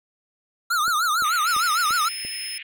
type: tone with vibrato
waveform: square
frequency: 1318.5 Hz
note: E6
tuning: in tune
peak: -20 dBFS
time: 0.7-2.09 s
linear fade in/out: 10 ms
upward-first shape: triangle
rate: 6.6 Hz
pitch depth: 200 cents each way
type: click train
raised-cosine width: 2 ms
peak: -27 dBFS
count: 5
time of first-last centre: 0.88-2.25 s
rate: 2.92 Hz
type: band-pass noise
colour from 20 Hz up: white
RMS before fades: -38 dBFS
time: 1.24-2.63 s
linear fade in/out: 5 ms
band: 1900 to 2900 Hz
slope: 48 dB/octave
type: tone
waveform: 25% pulse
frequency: 5190 Hz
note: E8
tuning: 28 cents flat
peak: -25 dBFS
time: 1.47-2.58 s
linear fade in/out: 2 ms
effects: none